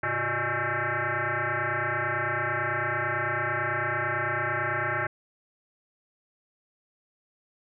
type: tone with frequency modulation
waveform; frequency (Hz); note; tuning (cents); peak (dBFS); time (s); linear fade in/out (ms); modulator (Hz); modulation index
sine; 106.5; G#2; +44; -25; 0.03-5.07; 5; 242; 7.8
effects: none